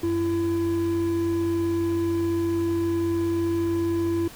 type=tone pair together; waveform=triangle; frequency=94.15 / 336.3 Hz; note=F#2 / E4; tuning=+31 / +35 cents; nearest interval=octave + minor seventh; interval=2204 cents; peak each=-29 / -20 dBFS; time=0.03-4.28 s; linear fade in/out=5 ms; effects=pink hiss -44 dBFS RMS until 4.35 s